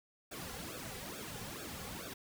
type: noise with flanger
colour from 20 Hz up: pink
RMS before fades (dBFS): -45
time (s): 0.31-2.14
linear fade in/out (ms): 10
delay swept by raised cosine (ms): 0.98 to 3.28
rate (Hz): 2.3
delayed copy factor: -0.9
effects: none